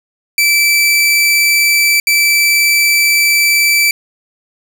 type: tone bursts at uneven times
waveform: sawtooth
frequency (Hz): 2323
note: D7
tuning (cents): -20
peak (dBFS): -5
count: 2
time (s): 0.38-2 / 2.07-3.91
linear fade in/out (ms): 2
effects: none